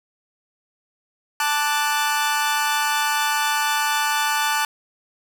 sawtooth chord, D major, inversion second, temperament equal, 880 / 1174.7 / 1480 Hz, A5 / D6 / F#6, 0 / 0 / 0 cents, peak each -18 / -22 / -21 dBFS, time 1.4-4.65 s, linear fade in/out 2 ms, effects none

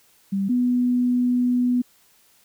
sine tone pair in turn, 196 / 246.9 Hz, G3 / B3, 0 / 0 cents, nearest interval major third, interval 400 cents, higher second, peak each -20 / -17 dBFS, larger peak second, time 0.32-0.49 / 0.49-1.82 s, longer second, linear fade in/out 10 ms, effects white hiss -58 dBFS RMS until 2.44 s

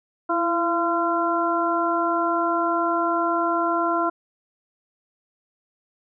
harmonic tone with a mistuned harmonic, 342 Hz, F4, 36 cents flat, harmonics 1 / 2 / 3 / 4, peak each -25 / -25 / -25 / -25 dBFS, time 0.29-4.1 s, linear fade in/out 10 ms, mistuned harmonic 1, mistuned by -39 cents, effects none

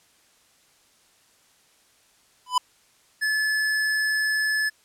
square tone with exponential growth, 1000 Hz, B5, 21 cents sharp, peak -15 dBFS, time 2.46-2.58 s, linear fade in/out 5 ms, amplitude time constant 26 ms
square tone, 1726 Hz, A6, 34 cents flat, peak -22 dBFS, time 3.21-4.7 s, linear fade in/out 20 ms
effects white hiss -60 dBFS RMS until 4.84 s + low-pass 10000 Hz 12 dB/octave

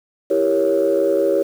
sine chord, E diminished seventh, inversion none, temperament equal with one note detuned, 329.6 / 395 / 466.2 / 554.4 Hz, E4 / G4 / Bb4 / Db5, 0 / +13 / 0 / 0 cents, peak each -21 / -18 / -22 / -17 dBFS, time 0.3-1.43 s, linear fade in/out 10 ms, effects tanh soft clip ceiling -7 dBFS + 7-bit

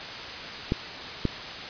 clicks, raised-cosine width 3 ms, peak -10 dBFS, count 2, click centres 0.721 / 1.253 s, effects white hiss -36 dBFS RMS until 1.69 s + resampled to 11025 Hz

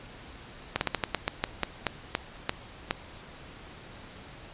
slowing click train, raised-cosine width 0.3 ms, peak -9 dBFS, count 13, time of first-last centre 0.76-2.909 s, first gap 51 ms, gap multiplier 1.21, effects pink hiss -47 dBFS RMS until 4.53 s + resampled to 8000 Hz

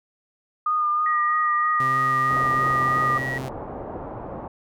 sine tone with vibrato, 1218 Hz, D#6, 37 cents flat, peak -19 dBFS, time 0.66-3.18 s, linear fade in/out 5 ms, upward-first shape sine, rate 3.1 Hz, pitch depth 24 cents each way
sine tone with pitch glide, 1900 to 1915.4 Hz, A#6 to A#6, +33 to +46 cents, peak -26 dBFS, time 1.06-3.38 s, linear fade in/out 2 ms, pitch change +13 cents, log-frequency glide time 2.69-2.82 s
sawtooth tone, 131.1 Hz, C3, 4 cents sharp, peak -26 dBFS, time 1.8-3.49 s, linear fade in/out 2 ms
white low-pass noise, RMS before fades -34 dBFS, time 2.3-4.48 s, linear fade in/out 5 ms, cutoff 870 Hz, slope 24 dB/octave
effects none

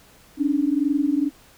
sine tone pair together, 277.2 / 299.3 Hz, C#4 / D4, 0 / +33 cents, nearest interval minor second, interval 133 cents, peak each -21 dBFS, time 0.37-1.31 s, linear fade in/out 50 ms, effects pink hiss -52 dBFS RMS until 1.57 s

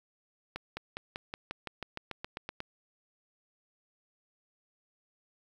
accelerating click train, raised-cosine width 0.3 ms, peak -21 dBFS, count 14, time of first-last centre 0.56-2.604 s, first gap 210 ms, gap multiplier 0.95, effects 9-bit

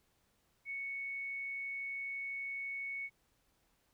sine tone, 2217 Hz, C#7, in tune, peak -38 dBFS, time 0.65-3.1 s, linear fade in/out 50 ms, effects pink hiss -75 dBFS RMS until 3.93 s

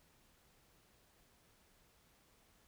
silence, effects pink hiss -70 dBFS RMS until 2.67 s

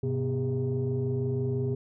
sine tone cluster, 101.6 / 127.6 / 245.3 / 403.6 Hz, G#2 / C3 / B3 / G#4, -38 / -43 / -12 / -49 cents, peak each -36 / -27 / -35 / -30 dBFS, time 0.03-1.75 s, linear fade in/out 5 ms, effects tanh soft clip ceiling -20 dBFS

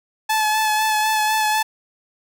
sawtooth tone with vibrato, 863 Hz, A5, 34 cents flat, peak -13 dBFS, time 0.29-1.63 s, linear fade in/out 10 ms, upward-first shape sine, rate 4 Hz, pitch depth 22 cents each way, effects none

